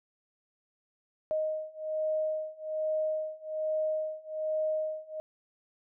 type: beating tone pair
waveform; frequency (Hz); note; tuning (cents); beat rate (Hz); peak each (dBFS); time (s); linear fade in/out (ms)
sine; 622.3 / 623.5; D#5 / D#5; 0 / +3; 1.2; -33 / -32; 1.31-5.2; 0
effects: none